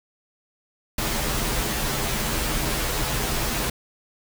pink noise with comb filter, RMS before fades -25 dBFS, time 0.98-3.7 s, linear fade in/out 5 ms, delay 11 ms, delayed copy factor -0.95, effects none

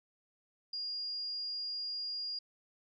sine tone, 4835 Hz, D8, 50 cents sharp, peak -36 dBFS, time 0.73-2.39 s, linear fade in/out 5 ms, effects none

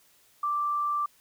sine tone, 1174.7 Hz, D6, in tune, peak -25 dBFS, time 0.43-1.06 s, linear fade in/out 5 ms, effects white hiss -62 dBFS RMS until 1.2 s

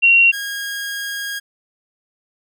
sine / sawtooth tone pair in turn, 2746 / 1632.8 Hz, F7 / G#6, -30 / -30 cents, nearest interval major sixth, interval 900 cents, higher first, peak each -8 / -20 dBFS, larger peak first, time 0.02-0.32 / 0.32-1.4 s, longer second, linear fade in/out 20 ms, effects none

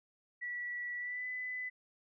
sine tone with pitch glide, 1947 to 2004 Hz, B6 to B6, -25 to +25 cents, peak -37 dBFS, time 0.41-1.7 s, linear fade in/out 20 ms, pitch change +50 cents, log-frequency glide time 0.97-1.26 s, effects none

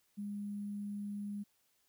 sine tone with sample-and-hold, 204.2 Hz, G#3, 29 cents flat, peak -38 dBFS, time 0.17-1.44 s, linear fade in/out 20 ms, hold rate 11025 Hz, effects white hiss -75 dBFS RMS until 1.88 s

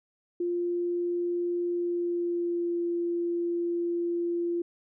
sine tone with pitch glide, 349.2 to 344.2 Hz, F4 to F4, 0 to -25 cents, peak -26 dBFS, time 0.4-4.62 s, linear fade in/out 5 ms, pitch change -25 cents, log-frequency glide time 1.67-2.81 s, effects none

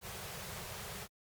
pink band-stop noise, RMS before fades -44 dBFS, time 0.01-1.08 s, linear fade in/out 50 ms, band 210 to 360 Hz, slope 96 dB/octave, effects high-pass 60 Hz 12 dB/octave + Opus 48 kbps

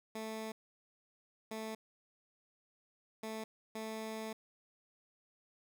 15% pulse tone bursts at uneven times, 220 Hz, A3, in tune, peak -34 dBFS, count 4, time 0.15-0.52 / 1.51-1.75 / 3.23-3.44 / 3.75-4.33 s, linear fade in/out 5 ms, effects none

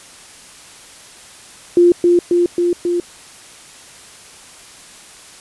sine tone with echo, 349.2 Hz, F4, in tune, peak -6 dBFS, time 1.77-1.92 s, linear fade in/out 2 ms, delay 270 ms, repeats 4, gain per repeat -2 dB, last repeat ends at 3 s, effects white hiss -40 dBFS RMS until 5.4 s + resampled to 24000 Hz

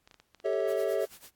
clicks, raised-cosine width 0.2 ms, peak -35 dBFS, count 12, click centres 0.075 / 0.112 / 0.143 / 0.2 / 0.347 / 0.401 / 0.462 / 0.533 / 0.604 / 0.654 / 0.724 / 0.801 s
triangle chord, A dominant seventh, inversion third, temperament equal with one note detuned, 392 / 440 / 554.4 / 647.9 Hz, G4 / A4 / C#5 / E5, 0 / 0 / 0 / -30 cents, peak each -30 dBFS, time 0.44-1.06 s, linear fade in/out 20 ms
white noise with tremolo, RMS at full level -49 dBFS, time 0.67-1.31 s, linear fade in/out 20 ms, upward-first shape sine, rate 9 Hz, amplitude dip 80%
effects pink hiss -74 dBFS RMS until 1.35 s + AAC 64 kbps

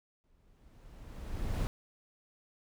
brown noise with exponential growth, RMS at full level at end -30 dBFS, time 0.24-1.67 s, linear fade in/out 0 ms, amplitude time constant 310 ms, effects none

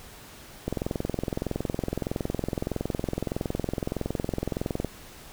click train, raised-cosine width 2 ms, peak -14 dBFS, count 91, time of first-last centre 0.68-4.847 s, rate 21.6 Hz, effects pink hiss -47 dBFS RMS until 5.32 s

